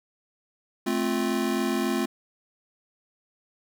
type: chord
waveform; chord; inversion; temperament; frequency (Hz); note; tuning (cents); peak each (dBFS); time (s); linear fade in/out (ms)
square; F major; first; just; 218.3 / 261.9 / 349.2; A3 / C4 / F4; -13 / +2 / 0; -29; 0.86-2.06; 10
effects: none